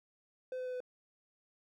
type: tone with pitch steps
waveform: triangle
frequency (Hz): 511 / 507.8 / 504.5 / 501.4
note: C5 / B4 / B4 / B4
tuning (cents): -41 / +48 / +37 / +26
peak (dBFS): -35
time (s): 0.52-0.804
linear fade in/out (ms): 2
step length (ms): 71
effects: none